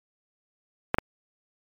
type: clicks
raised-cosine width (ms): 0.5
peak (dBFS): -6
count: 2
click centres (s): 0.944 / 0.985
effects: MP3 96 kbps